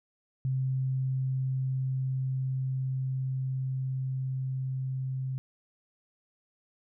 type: tone with level ramp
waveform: sine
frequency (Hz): 131.4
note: C3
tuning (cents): +8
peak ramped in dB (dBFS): -26 to -30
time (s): 0.45-5.38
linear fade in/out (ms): 0
effects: none